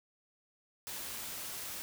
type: noise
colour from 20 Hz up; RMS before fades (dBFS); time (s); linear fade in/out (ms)
white; -42; 0.87-1.82; 0
effects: none